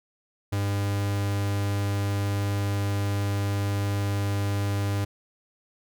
45% pulse tone, 100.7 Hz, G2, 47 cents sharp, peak -24 dBFS, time 0.52-5.05 s, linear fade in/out 10 ms, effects none

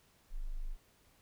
sine tone, 25.5 Hz, G#0, 31 cents flat, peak -35 dBFS, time 0.3-0.77 s, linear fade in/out 50 ms, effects pink hiss -68 dBFS RMS until 1.21 s

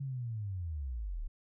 sine linear sweep, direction down, 140.5 to 31.65 Hz, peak -35 dBFS, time 0-1.28 s, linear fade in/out 10 ms, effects none

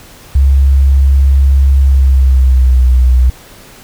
sine tone with pitch glide, 68.1 to 62.81 Hz, C#2 to B1, -30 to +30 cents, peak -4 dBFS, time 0.35-3.3 s, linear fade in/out 5 ms, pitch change -140 cents, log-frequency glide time 1.79-2.86 s, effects pink hiss -37 dBFS RMS until 3.83 s

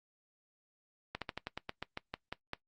slowing click train, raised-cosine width 0.3 ms, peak -21 dBFS, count 12, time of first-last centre 1.15-2.534 s, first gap 67 ms, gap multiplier 1.12, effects noise-tail reverb RT60 0.1 s tail -19 dB re dry + Opus 48 kbps

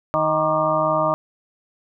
harmonic tone with a mistuned harmonic, 156.4 Hz, D#3, 9 cents sharp, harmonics 1 / 2 / 4 / 5 / 6 / 7 / 8, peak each -29 / -29 / -20 / -30 / -25 / -26 / -23 dBFS, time 0.14-1.14 s, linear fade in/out 0 ms, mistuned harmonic 8, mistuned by -74 cents, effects none

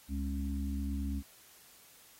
harmonic tone, 69.3 Hz, C#2, in tune, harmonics 1 / 3 / 4, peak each -34 / -39 / -40 dBFS, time 0.08-1.23 s, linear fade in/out 50 ms, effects white hiss -59 dBFS RMS until 2.19 s + AAC 48 kbps

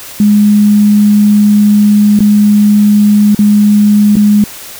sine tone with dropouts, 207.7 Hz, G#3, in tune, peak -3 dBFS, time 0.2-4.44 s, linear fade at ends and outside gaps 2 ms, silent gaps 2.191-2.204 / 3.348-3.39 / 4.156-4.167 s, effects white hiss -28 dBFS RMS until 4.79 s

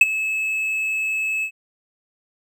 triangle tone with ADSR envelope, 2595 Hz, E7, 28 cents flat, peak -3 dBFS, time 0.01-1.51 s, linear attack 4 ms, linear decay 28 ms, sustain -16 dB, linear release 77 ms, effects none

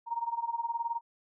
sine tone with tremolo, 932.3 Hz, A#5, in tune, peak -27 dBFS, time 0.06-1.01 s, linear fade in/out 50 ms, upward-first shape sine, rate 19 Hz, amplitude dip 85%, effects none

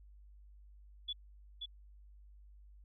sine tone with echo, 3426 Hz, A7, 47 cents flat, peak -36 dBFS, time 1.08-1.13 s, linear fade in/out 10 ms, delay 530 ms, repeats 1, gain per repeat -4 dB, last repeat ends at 1.66 s, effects added 50 Hz sine -55 dBFS peak until 2.84 s

